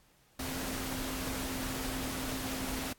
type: tone in noise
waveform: sine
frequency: 261.6 Hz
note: C4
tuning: in tune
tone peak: -39 dBFS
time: 0.39-2.93 s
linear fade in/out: 5 ms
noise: pink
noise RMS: -38 dBFS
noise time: 0.39-2.93 s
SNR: -4 dB
effects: pink hiss -66 dBFS RMS until 2.98 s + AAC 64 kbps